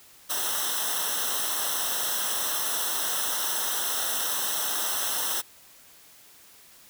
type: noise with comb filter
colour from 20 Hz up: white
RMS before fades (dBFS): -28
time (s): 0.29-5.42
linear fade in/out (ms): 20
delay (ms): 0.43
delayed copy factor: -0.95
effects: white hiss -53 dBFS RMS until 6.89 s